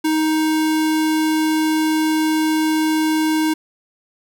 square tone, 313.2 Hz, D#4, 11 cents sharp, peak -16 dBFS, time 0.04-3.54 s, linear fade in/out 10 ms, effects none

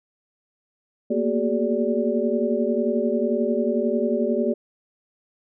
sine tone cluster, 228.7 / 239.9 / 377 / 418.9 / 580 Hz, A#3 / A#3 / F#4 / G#4 / D5, -33 / +50 / +32 / +15 / -22 cents, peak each -26 dBFS, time 1.1-4.54 s, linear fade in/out 10 ms, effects none

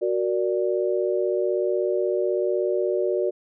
sine chord, Gb augmented, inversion none, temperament equal, 370 / 466.2 / 587.3 Hz, Gb4 / Bb4 / D5, 0 / 0 / 0 cents, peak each -23 / -27 / -26 dBFS, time 0.01-3.31 s, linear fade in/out 20 ms, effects none

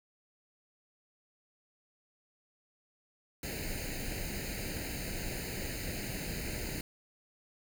pink noise with comb filter, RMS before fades -38 dBFS, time 3.43-6.81 s, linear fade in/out 2 ms, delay 0.44 ms, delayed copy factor +0.85, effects none

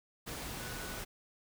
sine tone in noise, 1480 Hz, F#6, in tune, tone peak -49 dBFS, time 0.59-1.01 s, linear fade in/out 20 ms, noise pink, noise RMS -42 dBFS, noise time 0.26-1.05 s, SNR -10 dB, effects none

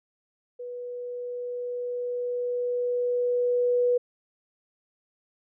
sine tone with level ramp, 489.6 Hz, B4, 15 cents flat, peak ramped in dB -34 to -19 dBFS, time 0.59-3.98 s, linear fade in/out 10 ms, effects none

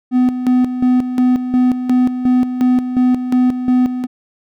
triangle tone with tremolo, 251.3 Hz, B3, 30 cents sharp, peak -7 dBFS, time 0.11-4.07 s, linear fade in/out 50 ms, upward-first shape square, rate 2.8 Hz, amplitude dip 65%, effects none

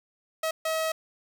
sawtooth tone bursts at uneven times, 640 Hz, D#5, 49 cents sharp, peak -22 dBFS, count 2, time 0.43-0.51 / 0.65-0.92 s, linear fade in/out 5 ms, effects none

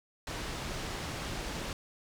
pink low-pass noise, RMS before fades -38 dBFS, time 0.27-1.73 s, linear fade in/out 2 ms, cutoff 6600 Hz, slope 12 dB/octave, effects none

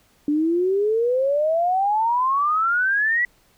sine exponential sweep, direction up, 289.5 to 1975.5 Hz, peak -17 dBFS, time 0.28-3.25 s, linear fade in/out 2 ms, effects pink hiss -59 dBFS RMS until 3.57 s

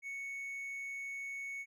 triangle tone, 2217 Hz, C#7, in tune, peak -38 dBFS, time 0.02-1.66 s, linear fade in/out 50 ms, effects none

